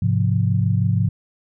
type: chord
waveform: sine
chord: F minor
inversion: first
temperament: just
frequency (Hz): 104.77 / 130.96 / 174.61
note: Ab2 / C3 / F3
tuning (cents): +16 / +2 / 0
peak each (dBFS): -18 / -21 / -22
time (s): 0.02-1.09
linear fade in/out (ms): 5
effects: none